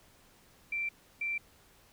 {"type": "tone pair in turn", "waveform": "sine", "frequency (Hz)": [2349, 2349], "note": ["D7", "D7"], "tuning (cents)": [0, 0], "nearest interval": "unison", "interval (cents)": 0, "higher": "neither", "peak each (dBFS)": [-31, -31], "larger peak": "neither", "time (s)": [[0.72, 0.89], [1.21, 1.38]], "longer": "neither", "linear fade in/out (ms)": 5, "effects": ["pink hiss -62 dBFS RMS until 1.92 s"]}